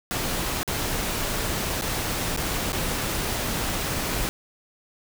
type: noise with dropouts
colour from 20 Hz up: pink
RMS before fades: -27 dBFS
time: 0.11-4.29 s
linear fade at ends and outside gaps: 0 ms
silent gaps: 0.631-0.677 / 1.812-1.821 / 2.364-2.374 / 2.721-2.73 s
effects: none